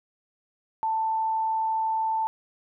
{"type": "tone", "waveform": "sine", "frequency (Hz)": 886, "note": "A5", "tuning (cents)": 12, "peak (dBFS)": -23, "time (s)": [0.83, 2.27], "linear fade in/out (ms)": 0, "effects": []}